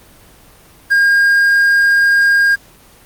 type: tone with quantisation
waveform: triangle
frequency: 1617 Hz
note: G#6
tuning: 47 cents flat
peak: -6 dBFS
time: 0.9-2.56 s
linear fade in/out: 20 ms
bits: 6
effects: pink hiss -44 dBFS RMS until 3.05 s + Opus 24 kbps